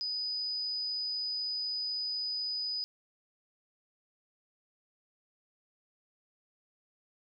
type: tone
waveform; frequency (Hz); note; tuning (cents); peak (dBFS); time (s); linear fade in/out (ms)
sine; 4978; D#8; 0; -32; 0.01-2.84; 0
effects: none